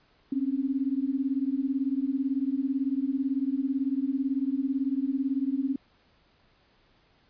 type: beating tone pair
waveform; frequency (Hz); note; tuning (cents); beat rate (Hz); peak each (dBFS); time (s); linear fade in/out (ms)
sine; 261.6 / 279.6; C4 / C#4; 0 / +15; 18; -28; 0.32-5.76; 5
effects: pink hiss -64 dBFS RMS until 7.29 s + resampled to 11025 Hz